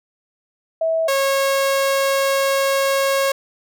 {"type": "tone pair in turn", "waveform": ["sine", "sawtooth"], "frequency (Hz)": [650, 546.6], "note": ["E5", "C#5"], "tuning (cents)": [-24, -24], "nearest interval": "minor third", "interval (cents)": 300, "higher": "first", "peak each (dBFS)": [-16, -12], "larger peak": "second", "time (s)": [[0.81, 1.08], [1.08, 3.32]], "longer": "second", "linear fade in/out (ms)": 5, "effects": []}